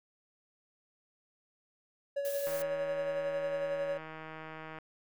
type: tone with tremolo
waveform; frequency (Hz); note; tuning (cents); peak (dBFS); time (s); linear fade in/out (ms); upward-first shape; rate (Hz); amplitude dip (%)
triangle; 563; C#5; +27; -28; 2.16-3.98; 10; sine; 11; 40
type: noise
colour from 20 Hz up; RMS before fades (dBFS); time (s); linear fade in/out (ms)
blue; -43; 2.25-2.62; 0
type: click train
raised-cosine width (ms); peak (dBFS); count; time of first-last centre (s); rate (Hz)
0.5; -30; 367; 2.47-4.786; 158
effects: none